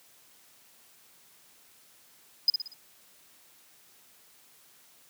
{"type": "tone with echo", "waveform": "triangle", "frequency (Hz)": 5000, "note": "D#8", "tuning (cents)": 8, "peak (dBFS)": -16, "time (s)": [2.48, 2.5], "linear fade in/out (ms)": 2, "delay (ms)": 59, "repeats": 4, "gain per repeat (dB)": -7, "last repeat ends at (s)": 2.736, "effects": ["white hiss -59 dBFS RMS until 5.09 s", "high-pass 100 Hz 12 dB/octave"]}